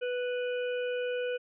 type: harmonic tone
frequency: 493.9 Hz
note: B4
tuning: in tune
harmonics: 1 / 3 / 5 / 6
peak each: -30 / -40 / -44 / -46 dBFS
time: 0.01-1.38 s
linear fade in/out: 20 ms
effects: none